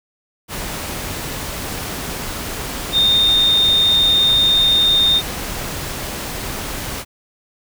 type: tone in noise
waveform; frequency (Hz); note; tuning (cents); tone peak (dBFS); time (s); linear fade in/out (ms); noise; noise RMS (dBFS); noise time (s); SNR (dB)
sine; 3653; A#7; -36; -11; 2.92-5.22; 50; pink; -26; 0.48-7.05; +12
effects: none